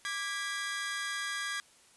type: chord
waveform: sawtooth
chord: G# diminished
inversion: second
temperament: equal with one note detuned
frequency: 1174.7 / 1640.2 / 1975.5 Hz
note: D6 / G#6 / B6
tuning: 0 / -22 / 0 cents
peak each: -37 / -32 / -37 dBFS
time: 0.05-1.6 s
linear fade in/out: 0 ms
effects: white hiss -61 dBFS RMS until 1.96 s + resampled to 24000 Hz